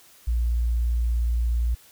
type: tone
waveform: sine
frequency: 58.6 Hz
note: A#1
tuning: 10 cents sharp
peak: -20 dBFS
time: 0.27-1.75 s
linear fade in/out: 10 ms
effects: white hiss -53 dBFS RMS until 1.91 s